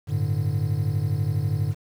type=chord; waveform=triangle; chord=G suspended second; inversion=none; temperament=just; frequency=98 / 110.25 / 147 Hz; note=G2 / A2 / D3; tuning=0 / +4 / +2 cents; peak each=-24 dBFS; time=0.07-1.75 s; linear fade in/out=50 ms; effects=8-bit